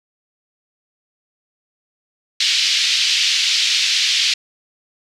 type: band-pass noise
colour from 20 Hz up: pink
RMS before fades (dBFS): -17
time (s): 2.4-4.34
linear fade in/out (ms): 5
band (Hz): 2700 to 5300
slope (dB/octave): 24
effects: none